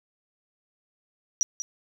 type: tone with echo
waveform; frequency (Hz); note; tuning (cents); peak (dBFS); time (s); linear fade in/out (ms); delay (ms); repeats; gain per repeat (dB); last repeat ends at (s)
sine; 5820; F#8; -29; -19; 1.41-1.43; 0; 190; 1; -10; 1.62
effects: none